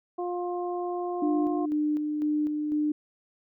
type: harmonic tone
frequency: 353.9 Hz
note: F4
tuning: 23 cents sharp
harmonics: 1 / 2 / 3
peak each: -30 / -33 / -40 dBFS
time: 0.18-1.66 s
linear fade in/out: 10 ms
type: tone with tremolo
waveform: sine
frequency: 300.3 Hz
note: D4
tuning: 39 cents sharp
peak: -23 dBFS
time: 1.22-2.92 s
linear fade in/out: 5 ms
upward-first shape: square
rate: 2 Hz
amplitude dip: 35%
effects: none